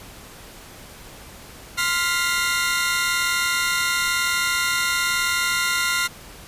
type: tone cluster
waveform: sawtooth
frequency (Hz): 1037 / 1397 / 1972 / 2115 / 3653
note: C6 / F6 / B6 / C7 / A#7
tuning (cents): -16 / 0 / -3 / +18 / -36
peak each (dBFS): -27 / -19 / -25 / -23 / -27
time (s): 1.77-6.08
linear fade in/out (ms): 20
effects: pink hiss -42 dBFS RMS until 6.47 s + resampled to 32000 Hz